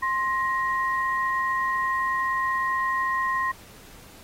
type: tone pair together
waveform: sine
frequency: 1053.9 / 1882 Hz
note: C6 / A#6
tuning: +12 / +16 cents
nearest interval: minor seventh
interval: 1004 cents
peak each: -24 / -27 dBFS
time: 0.02-3.52 s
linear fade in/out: 10 ms
effects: pink hiss -49 dBFS RMS until 4.23 s + AAC 48 kbps